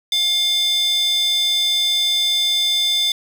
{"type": "tone with high-pass filter", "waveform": "square", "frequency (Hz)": 709, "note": "F5", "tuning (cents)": 26, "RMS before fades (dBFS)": -18, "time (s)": [0.12, 3.12], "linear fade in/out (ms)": 2, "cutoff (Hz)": 3500, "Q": 5, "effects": []}